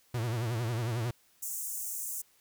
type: tone with vibrato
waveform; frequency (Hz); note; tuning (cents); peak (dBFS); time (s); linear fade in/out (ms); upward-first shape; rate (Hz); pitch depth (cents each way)
45% pulse; 116.4; A#2; -2; -30; 0.14-1.11; 5; triangle; 11; 140
type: high-pass noise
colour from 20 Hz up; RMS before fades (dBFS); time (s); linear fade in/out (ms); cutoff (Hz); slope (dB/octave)
pink; -37; 1.42-2.22; 10; 6600; 48
effects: white hiss -66 dBFS RMS until 2.4 s